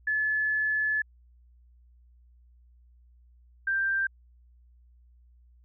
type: tone pair in turn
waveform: sine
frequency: 1723 / 1577.4 Hz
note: A6 / G6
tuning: -37 / +10 cents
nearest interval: major second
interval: 153 cents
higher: first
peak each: -24 dBFS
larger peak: neither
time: 0.07-1.02 / 3.67-4.07 s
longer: first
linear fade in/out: 5 ms
effects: added 60 Hz sine -55 dBFS peak until 5.64 s